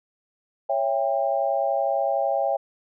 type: chord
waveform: sine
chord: C# diminished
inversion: none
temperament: just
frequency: 554.4 / 665.2 / 798.3 Hz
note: C#5 / E5 / G5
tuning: 0 / +16 / +31 cents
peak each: -25 dBFS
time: 0.69-2.57 s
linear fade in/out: 10 ms
effects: none